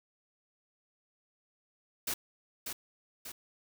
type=noise with echo; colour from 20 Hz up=white; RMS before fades=-34 dBFS; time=2.07-2.14 s; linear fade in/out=5 ms; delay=590 ms; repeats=2; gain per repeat=-5 dB; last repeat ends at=3.32 s; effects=none